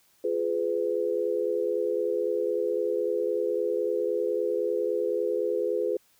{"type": "chord", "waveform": "sine", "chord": "F diminished", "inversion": "none", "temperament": "just", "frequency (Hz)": [349.2, 419.1, 502.9], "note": ["F4", "Ab4", "Cb5"], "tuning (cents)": [0, 16, 31], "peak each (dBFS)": [-31, -28, -28], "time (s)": [0.24, 5.97], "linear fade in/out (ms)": 5, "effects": ["white hiss -64 dBFS RMS until 6.19 s"]}